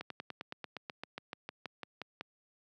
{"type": "slowing click train", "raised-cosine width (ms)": 0.3, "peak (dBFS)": -24, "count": 17, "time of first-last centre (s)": [0.01, 2.21], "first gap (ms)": 93, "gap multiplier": 1.05, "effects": ["high-pass 150 Hz 12 dB/octave"]}